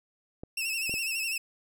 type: clicks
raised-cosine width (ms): 2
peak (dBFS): -26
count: 3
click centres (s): 0.435 / 0.895 / 0.94
type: tone with vibrato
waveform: sawtooth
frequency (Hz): 2657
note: E7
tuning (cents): +13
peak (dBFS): -26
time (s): 0.57-1.38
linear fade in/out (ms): 5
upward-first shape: sine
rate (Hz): 12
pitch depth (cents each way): 68
effects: none